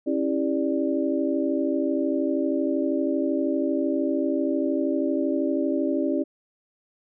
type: tone cluster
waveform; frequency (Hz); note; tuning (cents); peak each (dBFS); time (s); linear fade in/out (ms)
sine; 272.8 / 325.6 / 398 / 587; C#4 / E4 / G4 / D5; -28 / -21 / +26 / -1; -25 / -26 / -30 / -29; 0.06-6.24; 20
effects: none